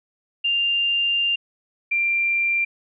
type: tone pair in turn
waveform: sine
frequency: 2794 / 2372 Hz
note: F7 / D7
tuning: 0 / +17 cents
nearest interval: minor third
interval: 283 cents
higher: first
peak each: -18 dBFS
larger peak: neither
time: 0.44-1.36 / 1.91-2.65 s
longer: first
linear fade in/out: 10 ms
effects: none